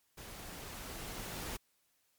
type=noise with level ramp; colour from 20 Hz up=pink; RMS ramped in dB=-49 to -41 dBFS; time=0.17-1.57 s; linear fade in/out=10 ms; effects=white hiss -75 dBFS RMS until 2.18 s + MP3 96 kbps